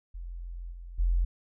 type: tone with level steps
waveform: sine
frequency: 43.23 Hz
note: F1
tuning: 17 cents flat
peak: -36 / -40 / -22 dBFS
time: 0.14-1.25 s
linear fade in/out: 10 ms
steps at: 0.71 / 0.98 s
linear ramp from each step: 20 ms
effects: none